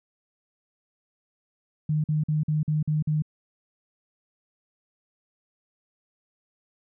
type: tone bursts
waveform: sine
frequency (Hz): 152.8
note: D#3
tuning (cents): -31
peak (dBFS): -21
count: 7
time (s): 1.89-3.222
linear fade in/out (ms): 5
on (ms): 150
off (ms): 47
effects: none